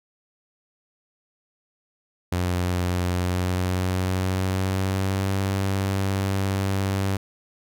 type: tone with pitch glide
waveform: sawtooth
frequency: 89.6 to 97.15 Hz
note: F2 to G2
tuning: +45 to -15 cents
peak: -18 dBFS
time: 2.32-7.17 s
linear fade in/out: 5 ms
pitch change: +140 cents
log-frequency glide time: 3.05-5.37 s
effects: none